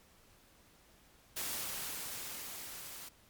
white noise with level ramp, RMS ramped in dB -38 to -48 dBFS, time 1.36-3.09 s, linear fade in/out 10 ms, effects pink hiss -64 dBFS RMS until 3.29 s + MP3 96 kbps

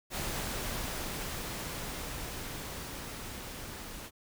pink noise with level ramp, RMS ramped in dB -35 to -44 dBFS, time 0.1-4.11 s, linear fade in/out 50 ms, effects none

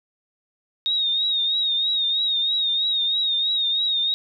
sine tone with vibrato, 3736 Hz, A#7, 3 cents sharp, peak -19 dBFS, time 0.86-4.14 s, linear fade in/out 0 ms, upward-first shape triangle, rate 3.1 Hz, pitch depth 72 cents each way, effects none

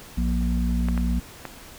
harmonic tone, 59.3 Hz, A#1, 30 cents sharp, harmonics 1 / 3 / 4, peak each -22 / -27 / -28 dBFS, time 0.17-1.2 s, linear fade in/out 10 ms
clicks, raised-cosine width 0.5 ms, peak -17 dBFS, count 3, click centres 0.886 / 0.977 / 1.453 s
effects pink hiss -44 dBFS RMS until 1.78 s

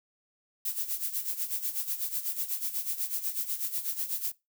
violet noise with tremolo, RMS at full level -30 dBFS, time 0.65-4.32 s, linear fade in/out 5 ms, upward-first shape sine, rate 8.1 Hz, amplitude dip 75%, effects noise-tail reverb RT60 0.2 s tail -19 dB re dry

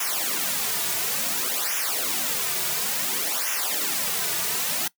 white noise with flanger, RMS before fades -26 dBFS, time 0-4.88 s, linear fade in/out 5 ms, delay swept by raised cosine 0.23 to 3.83 ms, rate 0.57 Hz, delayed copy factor -0.9, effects noise-tail reverb RT60 0.1 s tail -21 dB re dry + high-pass 150 Hz 12 dB/octave

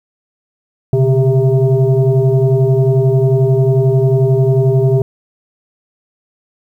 sine tone with frequency modulation, 127.9 Hz, C3, 39 cents flat, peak -8 dBFS, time 0.93-5.02 s, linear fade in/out 2 ms, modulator 267 Hz, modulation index 1.2, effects 8-bit

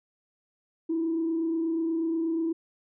sine tone with frequency modulation, 327.7 Hz, E4, 10 cents flat, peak -24 dBFS, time 0.89-2.53 s, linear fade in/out 10 ms, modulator 28.3 Hz, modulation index 0.33, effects tanh soft clip ceiling -20 dBFS

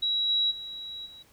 sine tone with level steps, 3880 Hz, B7, 31 cents flat, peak -24 / -22 / -36 / -45 dBFS, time 0.02-1.23 s, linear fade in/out 10 ms, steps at 0.28 / 0.5 / 1.05 s, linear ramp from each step 20 ms, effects pink hiss -60 dBFS RMS until 1.32 s

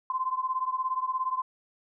sine beating tone pair, 1029 / 1046 Hz, C6 / C6, -29 / -1 cents, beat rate 17 Hz, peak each -29 / -31 dBFS, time 0.1-1.42 s, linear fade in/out 2 ms, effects none

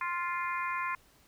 harmonic tone, 349.2 Hz, F4, in tune, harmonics 3 / 4 / 5 / 6 / 7, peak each -33 / -40 / -40 / -39 / -42 dBFS, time 0.01-0.95 s, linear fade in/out 2 ms, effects pink hiss -63 dBFS RMS until 1.27 s

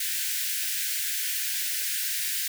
white high-pass noise, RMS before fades -29 dBFS, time 0-2.48 s, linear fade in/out 5 ms, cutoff 1500 Hz, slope 96 dB/octave, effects none

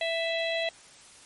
harmonic tone with a mistuned harmonic, 662 Hz, E5, 7 cents sharp, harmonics 1 / 3 / 4 / 5 / 6, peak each -29 / -34 / -35 / -36 / -37 dBFS, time 0.01-0.69 s, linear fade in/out 2 ms, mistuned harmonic 4, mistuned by -16 cents, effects white hiss -52 dBFS RMS until 1.25 s + MP3 48 kbps

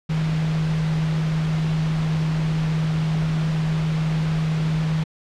sine tone in noise, 158.1 Hz, D#3, 28 cents sharp, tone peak -19 dBFS, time 0.09-5.04 s, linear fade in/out 10 ms, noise pink, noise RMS -32 dBFS, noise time 0.09-5.04 s, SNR +10 dB, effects low-pass 4000 Hz 12 dB/octave

